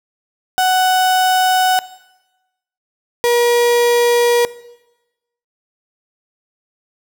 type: tone pair in turn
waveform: 35% pulse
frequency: 744 / 478.1 Hz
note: F#5 / A#4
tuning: +9 / +44 cents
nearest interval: minor sixth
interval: 765 cents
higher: first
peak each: -10 dBFS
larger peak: neither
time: 0.58-1.79 / 3.24-4.45 s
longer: neither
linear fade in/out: 0 ms
effects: noise-tail reverb RT60 1.0 s tail -18 dB re dry